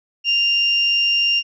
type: tone pair together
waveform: sine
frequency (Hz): 2794 / 5537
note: F7 / F8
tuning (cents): 0 / -16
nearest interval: octave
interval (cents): 1184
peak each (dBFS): -15 / -23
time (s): 0.24-1.43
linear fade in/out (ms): 50
effects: none

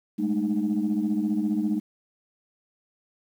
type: tone cluster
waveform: sine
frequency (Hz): 204 / 218.9 / 307.7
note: G#3 / A3 / D#4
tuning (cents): -31 / -9 / -19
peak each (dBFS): -26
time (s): 0.18-1.8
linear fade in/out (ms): 20
effects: tanh soft clip ceiling -16 dBFS + 9-bit

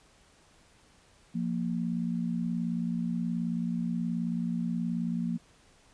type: tone pair together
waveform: sine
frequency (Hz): 174.4 / 233.1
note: F3 / A#3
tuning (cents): -2 / 0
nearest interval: perfect fourth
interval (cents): 502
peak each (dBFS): -31 / -31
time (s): 1.34-5.38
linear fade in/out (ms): 20
effects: pink hiss -61 dBFS RMS until 5.93 s + resampled to 22050 Hz

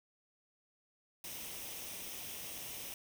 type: noise with comb filter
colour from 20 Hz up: white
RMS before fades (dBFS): -45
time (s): 1.24-2.94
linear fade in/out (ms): 2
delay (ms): 0.34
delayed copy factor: +0.5
effects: none

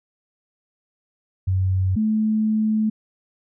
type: tone pair in turn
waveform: sine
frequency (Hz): 94 / 216.7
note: F#2 / A3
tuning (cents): +28 / -26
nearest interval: octave + major second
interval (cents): 1446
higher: second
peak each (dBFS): -17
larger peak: neither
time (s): 1.47-1.96 / 1.96-2.9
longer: second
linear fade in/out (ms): 10
effects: none

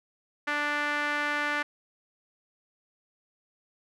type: tone with band-pass filter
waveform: sawtooth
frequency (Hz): 293.7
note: D4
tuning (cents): 0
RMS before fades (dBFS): -29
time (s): 0.47-1.63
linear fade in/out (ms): 10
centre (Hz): 1700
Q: 2.3
effects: none

